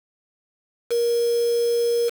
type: tone with quantisation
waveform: sine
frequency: 471.8 Hz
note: A#4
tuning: 21 cents sharp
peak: -18 dBFS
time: 0.9-2.1 s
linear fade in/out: 20 ms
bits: 5
effects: none